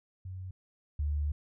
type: tone pair in turn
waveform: sine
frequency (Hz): 93 / 73.65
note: F#2 / D2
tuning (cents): +9 / +6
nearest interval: major third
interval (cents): 403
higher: first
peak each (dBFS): -38 / -28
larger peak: second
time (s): 0.25-0.51 / 0.99-1.32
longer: second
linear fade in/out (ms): 5
effects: none